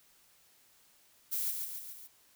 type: noise with echo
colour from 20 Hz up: violet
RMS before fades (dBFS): -34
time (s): 1.31-1.52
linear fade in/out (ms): 20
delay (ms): 140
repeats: 4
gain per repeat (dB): -4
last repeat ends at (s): 2.08
effects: white hiss -65 dBFS RMS until 2.35 s

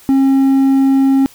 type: tone with hard clipping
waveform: sine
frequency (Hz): 270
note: C#4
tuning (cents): -45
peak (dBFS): -9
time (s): 0.09-1.26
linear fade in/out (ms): 0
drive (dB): 3
effects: white hiss -43 dBFS RMS until 1.34 s

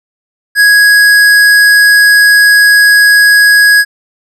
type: tone with hard clipping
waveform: sine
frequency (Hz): 1661.2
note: G#6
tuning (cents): 0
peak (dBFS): -4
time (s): 0.55-3.85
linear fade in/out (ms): 50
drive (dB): 14
effects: none

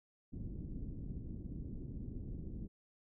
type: low-pass noise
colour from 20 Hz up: pink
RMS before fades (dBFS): -44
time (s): 0.32-2.68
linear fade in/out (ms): 20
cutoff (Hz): 300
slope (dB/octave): 24
effects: none

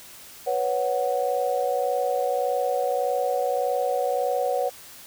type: chord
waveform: sine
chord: B suspended second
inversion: none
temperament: just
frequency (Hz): 493.9 / 555.6 / 740.8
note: B4 / C#5 / F#5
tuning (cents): 0 / +4 / +2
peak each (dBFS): -26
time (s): 0.46-4.7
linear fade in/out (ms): 20
effects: white hiss -45 dBFS RMS until 5.06 s

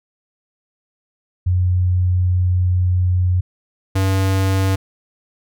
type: tone pair in turn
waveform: sine / square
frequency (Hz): 90.5 / 95.88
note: F#2 / G2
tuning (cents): -38 / -38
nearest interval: minor second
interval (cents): 100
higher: second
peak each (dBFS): -13 / -15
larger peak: first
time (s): 1.46-3.41 / 3.95-4.76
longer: first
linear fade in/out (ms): 10
effects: none

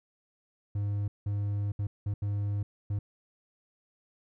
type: tone bursts at uneven times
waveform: triangle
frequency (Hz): 102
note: G#2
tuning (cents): -31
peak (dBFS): -26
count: 6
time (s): 0.75-1.08 / 1.26-1.72 / 1.79-1.87 / 2.06-2.14 / 2.22-2.63 / 2.9-2.99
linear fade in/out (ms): 5
effects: none

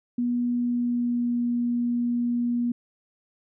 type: tone with pitch glide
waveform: sine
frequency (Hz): 242.4 to 240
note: B3 to B3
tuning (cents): -32 to -49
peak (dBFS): -22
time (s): 0.18-2.72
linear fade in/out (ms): 5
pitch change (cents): -17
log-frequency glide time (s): 0.56-1.41
effects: none

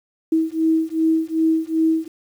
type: beating tone pair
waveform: sine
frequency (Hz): 320.4 / 323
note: E4 / E4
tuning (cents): -49 / -35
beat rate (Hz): 2.6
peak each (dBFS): -19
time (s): 0.32-2.08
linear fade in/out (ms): 5
effects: 8-bit

